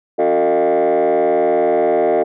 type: tone with frequency modulation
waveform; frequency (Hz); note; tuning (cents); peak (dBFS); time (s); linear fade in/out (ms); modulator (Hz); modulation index
sine; 530; C5; +22; -9; 0.18-2.24; 20; 80.2; 2.4
effects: tanh soft clip ceiling -11 dBFS